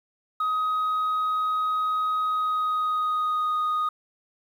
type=tone with pitch glide; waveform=sine; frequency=1259 to 1240.2 Hz; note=D#6 to D#6; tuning=+20 to -6 cents; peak=-20 dBFS; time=0.4-3.89 s; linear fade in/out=5 ms; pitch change=-26 cents; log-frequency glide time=2.23-3.57 s; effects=tanh soft clip ceiling -21 dBFS + 9-bit